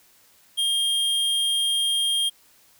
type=tone; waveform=square; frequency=3220 Hz; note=G7; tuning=46 cents sharp; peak=-21 dBFS; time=0.57-2.3 s; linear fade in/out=20 ms; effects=white hiss -57 dBFS RMS until 2.79 s